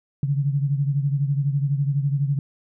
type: beating tone pair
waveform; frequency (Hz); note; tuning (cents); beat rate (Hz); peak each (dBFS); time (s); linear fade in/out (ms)
sine; 139.1 / 151.1; C#3 / D3; +6 / +50; 12; -20 / -26; 0.23-2.39; 2
effects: none